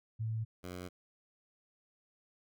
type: tone pair in turn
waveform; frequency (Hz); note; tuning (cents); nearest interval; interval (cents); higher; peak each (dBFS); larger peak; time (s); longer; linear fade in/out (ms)
sine / 10% pulse; 111.3 / 90.05; A2 / F#2; +20 / -46; major third; 366; first; -33 / -34; first; 0.19-0.45 / 0.63-0.89; neither; 20
effects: none